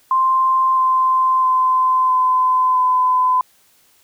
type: tone with pitch steps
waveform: sine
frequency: 1046.5 / 1038.1 / 1029.7 / 1021.4 / 1013.2 Hz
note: C6 / C6 / C6 / C6 / B5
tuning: 0 / -14 / -28 / -42 / +44 cents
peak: -12 dBFS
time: 0.11-3.41 s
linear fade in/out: 2 ms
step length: 660 ms
effects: white hiss -55 dBFS RMS until 4.03 s